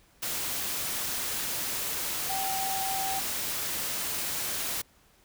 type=tone in noise; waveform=sine; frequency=772 Hz; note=G5; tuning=27 cents flat; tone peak=-31 dBFS; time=2.29-3.2 s; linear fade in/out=10 ms; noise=white; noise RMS=-32 dBFS; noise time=0.22-4.82 s; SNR=-2 dB; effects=pink hiss -62 dBFS RMS until 5.24 s